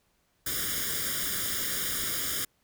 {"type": "noise with comb filter", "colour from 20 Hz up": "white", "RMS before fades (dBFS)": -31, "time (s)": [0.46, 2.45], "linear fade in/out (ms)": 5, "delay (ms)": 0.58, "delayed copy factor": 0.95, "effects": ["pink hiss -71 dBFS RMS until 2.63 s"]}